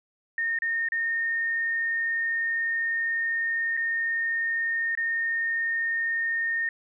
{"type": "tone with dropouts", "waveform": "sine", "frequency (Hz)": 1834, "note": "A#6", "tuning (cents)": -29, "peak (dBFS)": -24, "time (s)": [0.38, 6.69], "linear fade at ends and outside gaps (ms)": 2, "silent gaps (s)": [[0.588, 0.62], [0.887, 0.92], [3.769, 3.773], [4.952, 4.974]], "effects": []}